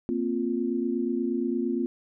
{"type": "chord", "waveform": "sine", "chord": "Bb suspended second", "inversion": "none", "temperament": "equal", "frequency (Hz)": [233.1, 261.6, 349.2], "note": ["Bb3", "C4", "F4"], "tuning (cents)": [0, 0, 0], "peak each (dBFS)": -29, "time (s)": [0.09, 1.86], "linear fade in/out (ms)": 0, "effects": []}